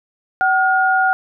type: tone pair together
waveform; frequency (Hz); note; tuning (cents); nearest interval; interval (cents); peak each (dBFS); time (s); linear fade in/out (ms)
sine; 759 / 1429.3; F#5 / F6; +44 / +40; major seventh; 1096; -15; 0.41-1.13; 0
effects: none